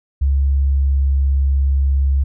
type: tone with pitch glide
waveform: sine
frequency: 68.9 to 68.46 Hz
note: C#2 to C#2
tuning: -10 to -21 cents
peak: -12 dBFS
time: 0.21-2.24 s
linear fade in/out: 10 ms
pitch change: -11 cents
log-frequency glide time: 0.55-1.03 s
effects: none